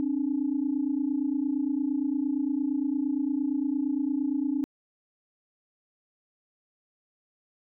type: tone pair together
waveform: sine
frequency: 268.6 / 297.3 Hz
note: C4 / D4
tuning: +46 / +21 cents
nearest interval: major second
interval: 175 cents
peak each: -27 dBFS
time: 0-4.64 s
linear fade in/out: 0 ms
effects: tanh soft clip ceiling -17 dBFS